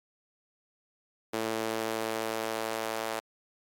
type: tone with high-pass filter sweep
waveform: sawtooth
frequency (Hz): 111.6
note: A2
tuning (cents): +25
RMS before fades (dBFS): -33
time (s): 1.33-3.2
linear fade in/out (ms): 10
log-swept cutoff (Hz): 370 to 600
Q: 1.3
effects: AAC 64 kbps